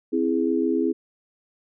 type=chord; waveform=sine; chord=C augmented; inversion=none; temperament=equal; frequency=261.6 / 329.6 / 415.3 Hz; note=C4 / E4 / G#4; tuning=0 / 0 / 0 cents; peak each=-24 / -23 / -25 dBFS; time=0.12-0.93 s; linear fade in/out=20 ms; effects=none